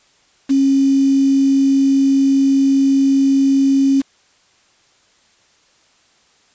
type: tone with quantisation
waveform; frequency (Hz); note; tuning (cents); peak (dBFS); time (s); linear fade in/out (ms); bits
sine; 272.5; C#4; -29; -10; 0.49-4.02; 20; 5
effects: white hiss -55 dBFS RMS until 6.54 s + resampled to 16000 Hz